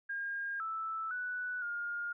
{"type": "tone with pitch steps", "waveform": "sine", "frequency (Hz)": [1616, 1317, 1483, 1417], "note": ["G#6", "E6", "F#6", "F6"], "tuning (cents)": [-48, -2, 4, 25], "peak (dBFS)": -35, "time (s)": [0.09, 2.13], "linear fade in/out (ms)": 10, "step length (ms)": 510, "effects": []}